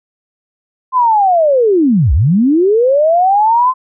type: linear two-way sweep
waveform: sine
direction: down then up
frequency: 1046.5 to 57.9 to 1046.5 Hz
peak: -7 dBFS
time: 0.92-3.74 s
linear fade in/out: 50 ms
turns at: 2.13 s
effects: none